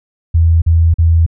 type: tone bursts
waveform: sine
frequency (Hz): 82.6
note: E2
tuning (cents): +4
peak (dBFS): -6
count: 3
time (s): 0.34-1.264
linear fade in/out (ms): 10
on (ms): 280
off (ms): 42
effects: none